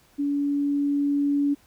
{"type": "tone with level ramp", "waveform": "sine", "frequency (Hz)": 285.3, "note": "C#4", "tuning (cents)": 50, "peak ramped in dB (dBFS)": [-22, -19], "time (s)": [0.18, 1.55], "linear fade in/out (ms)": 20, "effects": ["pink hiss -59 dBFS RMS until 1.66 s"]}